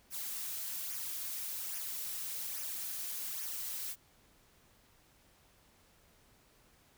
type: noise with flanger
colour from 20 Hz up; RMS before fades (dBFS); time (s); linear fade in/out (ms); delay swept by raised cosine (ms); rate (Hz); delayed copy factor
blue; -40; 0.1-3.96; 50; 0.24 to 5.14; 1.2; -0.6
effects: pink hiss -66 dBFS RMS until 6.97 s